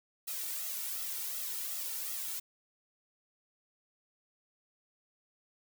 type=noise with flanger; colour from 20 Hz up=blue; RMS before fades=-38 dBFS; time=0.27-2.4 s; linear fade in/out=10 ms; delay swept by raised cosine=1.5 to 2.21 ms; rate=2.7 Hz; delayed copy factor=+0.85; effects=none